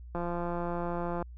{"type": "click train", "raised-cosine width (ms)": 1, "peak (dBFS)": -21, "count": 187, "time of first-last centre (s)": [0.15, 1.225], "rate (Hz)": 173, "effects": ["added 60 Hz sine -43 dBFS peak until 1.37 s"]}